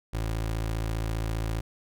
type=tone; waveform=25% pulse; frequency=55 Hz; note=A1; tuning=in tune; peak=-24 dBFS; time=0.13-1.61 s; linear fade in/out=10 ms; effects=none